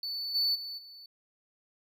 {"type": "tone with level steps", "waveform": "triangle", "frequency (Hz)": 4485, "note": "C#8", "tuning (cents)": 19, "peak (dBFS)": [-32, -24, -36, -46], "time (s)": [0.03, 1.06], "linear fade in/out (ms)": 2, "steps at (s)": [0.34, 0.54, 0.77], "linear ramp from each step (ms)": 20, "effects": []}